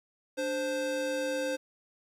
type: tone pair together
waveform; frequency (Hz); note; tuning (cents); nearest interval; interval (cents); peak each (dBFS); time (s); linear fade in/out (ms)
square; 293.7 / 523; D4 / C5; 0 / -1; minor seventh; 999; -37 / -31; 0.37-1.57; 20
effects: low-pass 10000 Hz 12 dB/octave + 10-bit